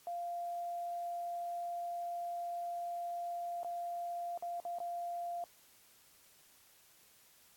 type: tone with dropouts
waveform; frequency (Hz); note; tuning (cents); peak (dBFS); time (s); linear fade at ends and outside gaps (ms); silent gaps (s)
sine; 695; F5; -9; -37; 0.07-5.44; 1; 3.632-3.646 / 4.376-4.424 / 4.601-4.651 / 4.786-4.802
effects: white hiss -64 dBFS RMS until 7.56 s + AAC 64 kbps